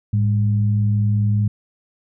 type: tone pair together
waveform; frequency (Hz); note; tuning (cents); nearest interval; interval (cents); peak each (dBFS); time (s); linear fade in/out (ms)
sine; 106.58 / 201.9; G#2 / G#3; +45 / -49; major seventh; 1106; -15 / -24; 0.13-1.48; 5
effects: none